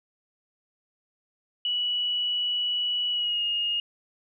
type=tone with pitch glide; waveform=sine; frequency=2941 to 2852 Hz; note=F#7 to F7; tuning=-11 to +36 cents; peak=-24 dBFS; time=1.65-3.8 s; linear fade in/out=2 ms; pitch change=-53 cents; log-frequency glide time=3.11-3.43 s; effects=none